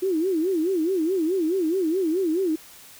sine tone with vibrato, 347.5 Hz, F4, 9 cents flat, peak -20 dBFS, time 0.02-2.56 s, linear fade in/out 10 ms, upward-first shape sine, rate 4.7 Hz, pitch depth 200 cents each way, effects white hiss -47 dBFS RMS until 2.99 s

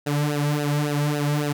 sawtooth tone with flanger, 146.8 Hz, D3, in tune, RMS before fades -23 dBFS, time 0.06-1.53 s, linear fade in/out 10 ms, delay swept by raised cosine 0.88 to 2.88 ms, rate 3.6 Hz, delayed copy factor -0.95, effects none

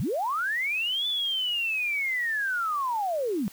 sine linear two-way sweep, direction up then down, 97 to 3510 to 176.8 Hz, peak -25 dBFS, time 0-3.48 s, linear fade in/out 0 ms, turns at 1.07 s, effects white hiss -50 dBFS RMS until 3.52 s

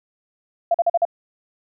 sine tone bursts, 683 Hz, F5, 39 cents flat, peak -13 dBFS, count 5, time 0.71-1.052 s, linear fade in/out 5 ms, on 34 ms, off 43 ms, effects none

